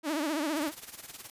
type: tone with vibrato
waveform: sawtooth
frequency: 303.9 Hz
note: D#4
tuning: 41 cents flat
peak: -25 dBFS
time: 0.03-0.72 s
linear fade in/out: 50 ms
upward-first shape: triangle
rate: 15 Hz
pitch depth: 160 cents each way
type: noise with tremolo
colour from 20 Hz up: white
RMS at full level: -42 dBFS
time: 0.56-1.3 s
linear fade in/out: 2 ms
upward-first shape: sine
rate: 19 Hz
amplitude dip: 75%
effects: resampled to 32000 Hz